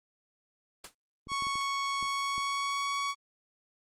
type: noise with exponential decay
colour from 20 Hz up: white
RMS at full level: -34 dBFS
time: 0.84-0.95 s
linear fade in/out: 5 ms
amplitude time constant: 22 ms
type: clicks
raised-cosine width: 3 ms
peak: -34 dBFS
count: 7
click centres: 1.271 / 1.318 / 1.423 / 1.469 / 1.556 / 2.027 / 2.38 s
type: tone with pitch glide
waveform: sawtooth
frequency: 1108.7 to 1121.6 Hz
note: C#6 to C#6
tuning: 0 to +20 cents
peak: -26 dBFS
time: 1.28-3.15 s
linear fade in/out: 50 ms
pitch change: +20 cents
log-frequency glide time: 2.06-2.96 s
effects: low-pass 8000 Hz 12 dB/octave + Opus 24 kbps